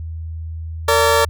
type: tone pair together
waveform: 20% pulse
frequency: 456.7 / 576 Hz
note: A#4 / D5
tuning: -36 / -34 cents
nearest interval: major third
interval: 402 cents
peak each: -10 dBFS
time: 0.88-1.25 s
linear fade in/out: 5 ms
effects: added 81 Hz sine -25 dBFS peak until 1.29 s